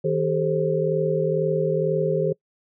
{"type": "tone cluster", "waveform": "sine", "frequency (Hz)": [159.3, 393.8, 435.9, 528], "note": ["D#3", "G4", "A4", "C5"], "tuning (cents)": [41, 8, -16, 16], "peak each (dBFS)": -25, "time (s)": [0.04, 2.33], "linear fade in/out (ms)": 10, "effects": ["noise-tail reverb RT60 0.1 s tail -24 dB re dry"]}